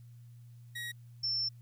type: tone pair in turn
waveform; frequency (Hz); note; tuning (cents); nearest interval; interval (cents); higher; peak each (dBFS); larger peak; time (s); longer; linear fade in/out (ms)
30% pulse / sine; 1900 / 5374; A#6 / E8; +33 / +33; octave + tritone; 1800; second; -35 / -30; second; 0.75-0.92 / 1.23-1.49; second; 10
effects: added 119 Hz sine -50 dBFS peak until 1.61 s + white hiss -73 dBFS RMS until 1.61 s